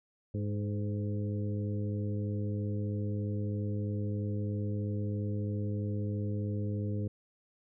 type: harmonic tone with a mistuned harmonic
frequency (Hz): 103.1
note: G#2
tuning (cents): -12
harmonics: 1 / 2 / 3 / 4 / 5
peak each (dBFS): -32 / -38 / -42 / -44 / -46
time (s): 0.34-7.08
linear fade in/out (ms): 5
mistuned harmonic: 4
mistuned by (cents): +34
effects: none